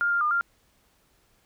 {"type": "tone with pitch steps", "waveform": "sine", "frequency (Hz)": [1406, 1397, 1209, 1393], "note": ["F6", "F6", "D6", "F6"], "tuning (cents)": [11, 0, 50, -5], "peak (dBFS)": -21, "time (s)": [0.01, 0.41], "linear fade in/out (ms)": 0, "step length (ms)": 100, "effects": ["pink hiss -65 dBFS RMS until 1.45 s"]}